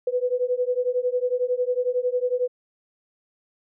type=beating tone pair; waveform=sine; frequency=491.9 / 502.9 Hz; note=B4 / B4; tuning=-7 / +31 cents; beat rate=11 Hz; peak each=-24 dBFS; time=0.07-2.48 s; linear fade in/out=5 ms; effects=none